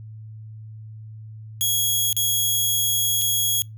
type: tone with dropouts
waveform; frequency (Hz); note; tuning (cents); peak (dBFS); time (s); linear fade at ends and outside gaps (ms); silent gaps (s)
10% pulse; 3322; G#7; 0; -11; 1.61-3.62; 0; 2.128-2.166 / 3.214-3.218
effects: noise-tail reverb RT60 0.2 s tail -26 dB re dry + added 109 Hz sine -36 dBFS peak until 3.77 s